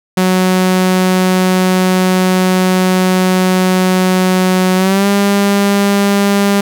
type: tone with pitch glide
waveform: sawtooth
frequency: 185 to 200.6 Hz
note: F#3 to G3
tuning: 0 to +40 cents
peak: -5 dBFS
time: 0.17-6.61 s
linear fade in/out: 5 ms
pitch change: +140 cents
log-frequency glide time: 4.76-5.07 s
effects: none